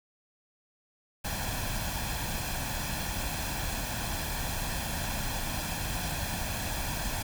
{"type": "noise with comb filter", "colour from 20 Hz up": "pink", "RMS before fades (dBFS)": -33, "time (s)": [1.24, 7.23], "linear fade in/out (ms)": 10, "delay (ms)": 1.2, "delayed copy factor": 0.6, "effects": []}